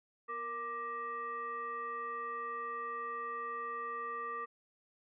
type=tone with frequency modulation; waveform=sine; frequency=1178 Hz; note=D6; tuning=5 cents sharp; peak=-37 dBFS; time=0.28-4.46 s; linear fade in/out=20 ms; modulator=712 Hz; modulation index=0.75; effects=none